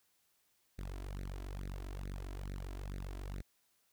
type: tone with flanger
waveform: sawtooth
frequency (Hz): 47.45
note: F#1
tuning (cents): +44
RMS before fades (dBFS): -43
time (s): 0.78-3.42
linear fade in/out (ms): 10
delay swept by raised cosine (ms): 0.47 to 3.07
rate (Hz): 2.3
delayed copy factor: +1
effects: white hiss -75 dBFS RMS until 3.92 s

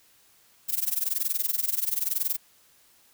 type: noise with amplitude modulation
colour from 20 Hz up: violet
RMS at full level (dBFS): -24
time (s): 0.68-2.37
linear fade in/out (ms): 20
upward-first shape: sine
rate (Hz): 21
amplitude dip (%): 90
effects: white hiss -60 dBFS RMS until 3.13 s

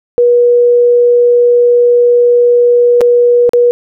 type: tone with dropouts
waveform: sine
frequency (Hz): 482.8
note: B4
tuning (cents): -39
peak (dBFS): -4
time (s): 0.18-3.71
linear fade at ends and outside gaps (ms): 0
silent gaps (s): 3.008-3.014 / 3.493-3.534
effects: none

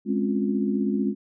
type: chord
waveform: sine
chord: Db major seventh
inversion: second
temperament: equal with one note detuned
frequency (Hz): 207.7 / 261.6 / 277.2 / 353.5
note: Ab3 / C4 / Db4 / F4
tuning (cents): 0 / 0 / 0 / +21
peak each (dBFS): -24 / -28 / -29 / -30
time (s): 0.05-1.15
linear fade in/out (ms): 50
effects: none

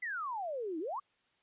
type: exponential two-way sweep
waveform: sine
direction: down then up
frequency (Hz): 2061 to 303.3 to 1212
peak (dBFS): -35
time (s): 0.02-1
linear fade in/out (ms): 10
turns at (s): 0.79
effects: white hiss -73 dBFS RMS until 1.42 s + resampled to 8000 Hz

